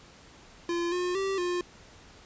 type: tone with pitch steps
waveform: square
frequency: 343.6 / 358.1 / 388.6 / 354.6 Hz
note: F4 / F4 / G4 / F4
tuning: -28 / +43 / -15 / +26 cents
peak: -28 dBFS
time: 0.69-1.61 s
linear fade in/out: 2 ms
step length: 230 ms
effects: pink hiss -53 dBFS RMS until 2.25 s + resampled to 16000 Hz